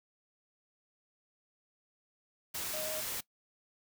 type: tone in noise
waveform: sine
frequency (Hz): 622.3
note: D#5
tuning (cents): 0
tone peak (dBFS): -39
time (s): 2.73-3.01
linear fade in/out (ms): 10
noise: white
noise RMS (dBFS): -38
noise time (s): 2.54-3.21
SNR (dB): -4
effects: noise-tail reverb RT60 0.1 s tail -20 dB re dry